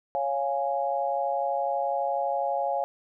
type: chord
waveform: sine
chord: Db major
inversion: none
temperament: equal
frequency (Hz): 554.4 / 698.5 / 830.6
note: Db5 / F5 / Ab5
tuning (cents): 0 / 0 / 0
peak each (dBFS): -29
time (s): 0.15-2.84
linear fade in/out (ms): 0
effects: none